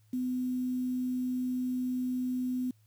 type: tone with quantisation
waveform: sine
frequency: 252.4 Hz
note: B3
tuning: 38 cents sharp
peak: -29 dBFS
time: 0.13-2.71 s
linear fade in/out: 5 ms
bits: 9
effects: added 107 Hz sine -61 dBFS peak until 2.86 s + white hiss -73 dBFS RMS until 2.86 s